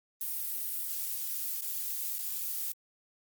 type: noise with dropouts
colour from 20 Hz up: violet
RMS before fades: -35 dBFS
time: 0.21-2.72 s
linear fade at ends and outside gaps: 1 ms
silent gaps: 1.609-1.621 / 2.184-2.19 s
effects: Opus 32 kbps